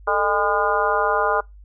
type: harmonic tone with a mistuned harmonic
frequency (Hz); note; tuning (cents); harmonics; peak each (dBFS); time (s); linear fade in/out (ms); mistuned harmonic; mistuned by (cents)
203.8; G#3; -32; 2 / 3 / 4 / 5 / 6 / 7; -24 / -24 / -24 / -24 / -24 / -24; 0.07-1.41; 10; 2; +140
effects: noise-tail reverb RT60 0.2 s tail -25 dB re dry + added 50 Hz sine -41 dBFS peak until 1.64 s